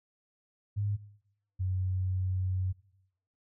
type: tone pair in turn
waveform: sine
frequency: 102.4 / 93.06 Hz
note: G#2 / F#2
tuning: -24 / +10 cents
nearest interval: major second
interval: 166 cents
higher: first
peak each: -28 dBFS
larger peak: neither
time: 0.76-0.97 / 1.59-2.73 s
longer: second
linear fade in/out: 20 ms
effects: noise-tail reverb RT60 0.8 s tail -20 dB re dry